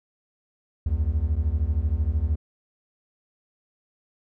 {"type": "beating tone pair", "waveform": "triangle", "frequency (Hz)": [69.5, 82.5], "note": ["C#2", "E2"], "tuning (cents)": [5, 2], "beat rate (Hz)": 13, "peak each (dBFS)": -22, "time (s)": [0.86, 2.36], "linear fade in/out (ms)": 5, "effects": []}